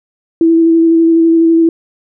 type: tone with vibrato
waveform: sine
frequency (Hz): 329.6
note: E4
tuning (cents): 0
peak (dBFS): -5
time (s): 0.41-1.69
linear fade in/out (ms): 2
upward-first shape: square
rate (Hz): 12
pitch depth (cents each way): 12
effects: none